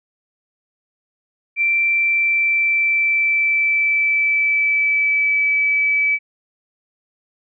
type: tone with pitch glide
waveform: sine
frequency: 2349 to 2298 Hz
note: D7 to D7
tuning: 0 to -38 cents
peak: -14 dBFS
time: 1.56-6.19 s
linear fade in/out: 50 ms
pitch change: -38 cents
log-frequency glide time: 1.81-5.48 s
effects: none